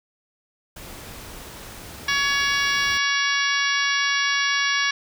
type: noise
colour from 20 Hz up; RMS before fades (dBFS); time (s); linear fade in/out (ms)
pink; -39; 0.76-2.98; 5
type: harmonic tone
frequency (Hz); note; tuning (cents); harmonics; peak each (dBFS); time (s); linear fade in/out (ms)
562; C#5; +24; 2 / 3 / 4 / 5 / 6 / 7 / 8 / 9 / 10; -28 / -23 / -26 / -30 / -29 / -33 / -33 / -34 / -30; 2.08-4.91; 5
effects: none